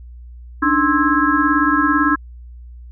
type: tone cluster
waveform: sine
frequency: 287 / 304.9 / 1056 / 1314 / 1647 Hz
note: D4 / D#4 / C6 / E6 / G#6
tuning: -40 / -35 / +16 / -6 / -15 cents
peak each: -19 dBFS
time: 0.62-2.16 s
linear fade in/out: 10 ms
effects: added 60 Hz sine -34 dBFS peak until 2.91 s